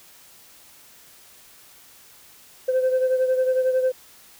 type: beating tone pair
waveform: sine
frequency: 514 / 525 Hz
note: C5 / C5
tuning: -31 / +6 cents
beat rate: 11 Hz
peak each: -17 / -24 dBFS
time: 2.68-3.92 s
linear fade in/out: 10 ms
effects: tanh soft clip ceiling -15 dBFS + white hiss -50 dBFS RMS until 4.39 s